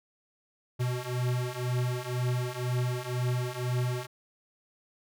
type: beating tone pair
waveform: square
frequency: 123.1 / 125.1 Hz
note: B2 / B2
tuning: -5 / +23 cents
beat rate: 2 Hz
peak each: -33 / -31 dBFS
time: 0.79-4.07 s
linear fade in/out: 20 ms
effects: none